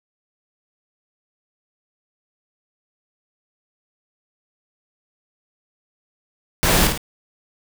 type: noise with echo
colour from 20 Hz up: pink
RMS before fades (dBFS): -17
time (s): 6.63-6.87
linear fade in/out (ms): 0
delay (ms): 53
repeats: 2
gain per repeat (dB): -5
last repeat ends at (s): 6.976
effects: none